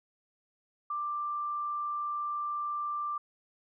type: tone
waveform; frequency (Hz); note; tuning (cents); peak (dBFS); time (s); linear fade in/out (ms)
sine; 1181; D6; +9; -31; 0.9-3.18; 5
effects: none